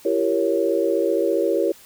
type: chord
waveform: sine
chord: E diminished seventh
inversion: none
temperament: equal with one note detuned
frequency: 336.7 / 392 / 466.2 / 554.4 Hz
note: E4 / G4 / Bb4 / Db5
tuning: +37 / 0 / 0 / 0 cents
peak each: -23 dBFS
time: 0.05-1.72 s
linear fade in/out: 5 ms
effects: white hiss -48 dBFS RMS until 1.85 s